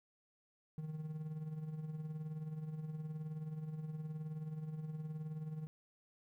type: tone with tremolo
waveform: triangle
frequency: 155.56 Hz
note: D#3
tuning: in tune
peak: -36 dBFS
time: 0.78-5.67 s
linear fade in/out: 0 ms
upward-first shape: triangle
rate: 19 Hz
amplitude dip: 65%
effects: 13-bit

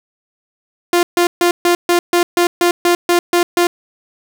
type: tone bursts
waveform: sawtooth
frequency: 349.2 Hz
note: F4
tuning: in tune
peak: -6 dBFS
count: 12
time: 0.93-3.67 s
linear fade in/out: 2 ms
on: 100 ms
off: 140 ms
effects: none

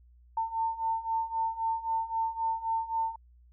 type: beating tone pair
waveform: sine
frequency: 899 / 902.8 Hz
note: A5 / A5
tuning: +37 / +44 cents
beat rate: 3.8 Hz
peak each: -33 / -30 dBFS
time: 0.37-3.16 s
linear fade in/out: 5 ms
effects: added 60 Hz sine -55 dBFS peak until 3.52 s

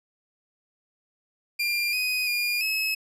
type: tone with pitch steps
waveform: 30% pulse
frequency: 2392 / 2499 / 2422 / 2578 Hz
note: D7 / D#7 / D#7 / E7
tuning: +31 / +7 / -47 / -39 cents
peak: -21 dBFS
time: 1.59-2.95 s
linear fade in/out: 10 ms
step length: 340 ms
effects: resampled to 32000 Hz

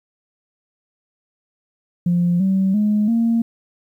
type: tone with pitch steps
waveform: sine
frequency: 174.61 / 191.52 / 210.1 / 230.4 Hz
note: F3 / G3 / G#3 / A#3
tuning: 0 / -40 / +20 / -20 cents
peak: -13 dBFS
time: 2.06-3.42 s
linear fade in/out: 5 ms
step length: 340 ms
effects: tanh soft clip ceiling -10 dBFS + 9-bit

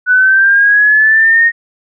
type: linear sweep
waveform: sine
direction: up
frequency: 1480 to 1864.7 Hz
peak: -5 dBFS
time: 0.06-1.52 s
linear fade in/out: 50 ms
effects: none

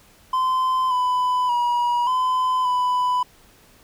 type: tone with pitch steps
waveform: triangle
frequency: 1030 / 1000 / 963 / 1017 / 996 Hz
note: C6 / B5 / B5 / C6 / B5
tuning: -28 / +21 / -44 / -50 / +14 cents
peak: -16 dBFS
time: 0.33-3.23 s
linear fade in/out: 5 ms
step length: 580 ms
effects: pink hiss -53 dBFS RMS until 3.83 s

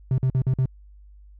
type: tone bursts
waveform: triangle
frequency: 130 Hz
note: C3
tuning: 11 cents flat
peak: -15 dBFS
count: 5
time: 0.11-0.657 s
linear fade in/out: 2 ms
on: 71 ms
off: 48 ms
effects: tanh soft clip ceiling -11 dBFS + added 50 Hz sine -45 dBFS peak until 1.39 s

